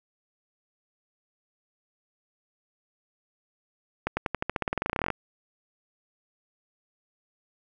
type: accelerating click train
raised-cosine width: 0.5 ms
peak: -11 dBFS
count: 22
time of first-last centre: 4.07-5.103 s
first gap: 100 ms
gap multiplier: 0.92
effects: none